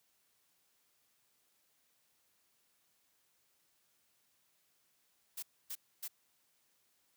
blue noise bursts, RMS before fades -42 dBFS, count 3, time 5.37-6.081 s, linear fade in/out 10 ms, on 57 ms, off 270 ms, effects white hiss -75 dBFS RMS until 7.16 s + high-pass 60 Hz 12 dB/octave

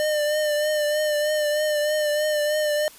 square tone with vibrato, 602 Hz, D5, 43 cents sharp, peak -21 dBFS, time 0-2.88 s, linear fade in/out 0 ms, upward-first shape triangle, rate 3.2 Hz, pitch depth 36 cents each way, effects white hiss -47 dBFS RMS until 2.98 s + resampled to 32000 Hz

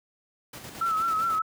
pink noise with tremolo, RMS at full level -40 dBFS, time 0.53-1.39 s, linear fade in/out 5 ms, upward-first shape square, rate 9.1 Hz, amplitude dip 40%
sine tone with vibrato, 1318.5 Hz, E6, in tune, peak -23 dBFS, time 0.81-1.42 s, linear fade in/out 5 ms, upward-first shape sine, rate 5 Hz, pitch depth 57 cents each way
effects high-pass 100 Hz 12 dB/octave

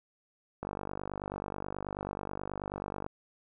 click train, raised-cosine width 1 ms, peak -22 dBFS, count 121, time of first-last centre 0.63-3.064 s, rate 49.3 Hz, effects none

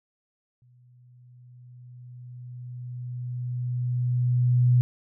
sine tone with exponential growth, 123.47 Hz, B2, in tune, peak -15 dBFS, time 0.62-4.81 s, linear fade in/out 0 ms, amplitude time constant 910 ms, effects none

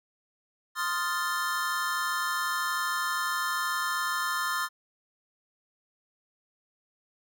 square chord, F dominant seventh, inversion second, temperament equal, 1046.5 / 1244.5 / 1396.9 / 1760 Hz, C6 / Eb6 / F6 / A6, 0 / 0 / 0 / 0 cents, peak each -34 dBFS, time 0.75-4.69 s, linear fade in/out 50 ms, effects none

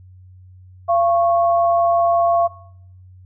sine tone pair together, 685 / 1100.6 Hz, F5 / C#6, -34 / -13 cents, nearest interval minor sixth, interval 821 cents, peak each -14 / -21 dBFS, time 0.88-2.48 s, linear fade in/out 20 ms, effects noise-tail reverb RT60 0.7 s tail -19 dB re dry + added 92 Hz sine -41 dBFS peak until 3.25 s

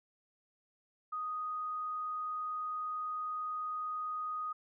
sine tone, 1244.5 Hz, D#6, in tune, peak -35 dBFS, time 1.12-4.53 s, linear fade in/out 10 ms, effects none

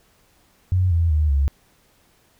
sine tone with pitch steps, 91.9 / 83.79 / 76.39 / 69.65 Hz, F#2 / E2 / D#2 / C#2, -11 / +29 / -31 / +9 cents, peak -15 dBFS, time 0.72-1.48 s, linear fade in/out 0 ms, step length 190 ms, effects pink hiss -59 dBFS RMS until 2.39 s

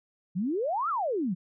sine exponential two-way sweep, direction up then down, 164.81 to 1396.9 to 164.81 Hz, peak -26 dBFS, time 0.35-1.35 s, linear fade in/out 20 ms, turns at 0.89 s, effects none

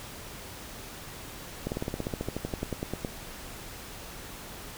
slowing click train, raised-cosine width 2 ms, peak -17 dBFS, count 19, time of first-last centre 1.67-3.048 s, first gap 49 ms, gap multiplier 1.05, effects pink hiss -43 dBFS RMS until 4.77 s

